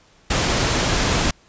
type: noise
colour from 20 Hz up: pink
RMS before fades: -19 dBFS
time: 0.3-1.31 s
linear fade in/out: 5 ms
effects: pink hiss -54 dBFS RMS until 1.48 s + resampled to 16000 Hz